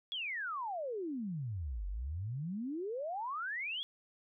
sine exponential two-way sweep, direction down then up, 3430 to 44.79 to 3430 Hz, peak -36 dBFS, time 0.12-3.83 s, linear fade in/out 0 ms, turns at 1.87 s, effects none

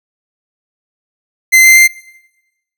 45% pulse tone with pitch steps, 2067 / 2079 / 2091 Hz, C7 / C7 / C7, -22 / -12 / -2 cents, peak -3 dBFS, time 1.52-1.88 s, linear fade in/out 20 ms, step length 120 ms, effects noise-tail reverb RT60 1.0 s tail -24 dB re dry

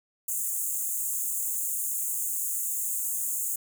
pink high-pass noise, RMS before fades -30 dBFS, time 0.28-3.56 s, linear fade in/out 5 ms, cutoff 6700 Hz, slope 96 dB/octave, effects none

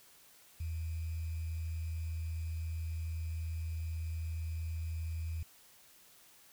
sine tone with sample-and-hold, 81.3 Hz, E2, 23 cents flat, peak -35 dBFS, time 0.6-5.43 s, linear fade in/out 5 ms, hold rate 2450 Hz, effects white hiss -61 dBFS RMS until 6.52 s

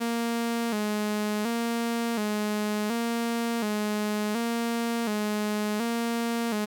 sawtooth tone with vibrato, 221.4 Hz, A3, 11 cents sharp, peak -22 dBFS, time 0-6.66 s, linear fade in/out 20 ms, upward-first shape square, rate 0.69 Hz, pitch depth 89 cents each way, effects 9-bit

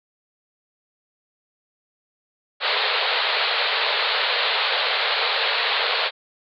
white band-pass noise, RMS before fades -22 dBFS, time 2.6-6.11 s, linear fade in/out 50 ms, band 420 to 4400 Hz, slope 96 dB/octave, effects none

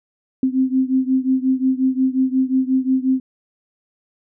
sine beating tone pair, 259.1 / 264.7 Hz, C4 / C4, -17 / +20 cents, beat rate 5.6 Hz, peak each -17 / -19 dBFS, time 0.43-3.2 s, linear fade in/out 2 ms, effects none

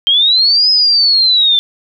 sine linear two-way sweep, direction up then down, 3136 to 5110 to 3513 Hz, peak -7 dBFS, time 0.07-1.59 s, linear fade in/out 0 ms, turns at 0.7 s, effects none

